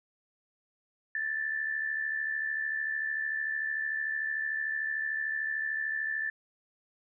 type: tone with amplitude modulation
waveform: sine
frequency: 1760 Hz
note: A6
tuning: in tune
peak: -27 dBFS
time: 1.15-6.3 s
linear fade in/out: 2 ms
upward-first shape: sine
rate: 73.4 Hz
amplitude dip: 60%
effects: none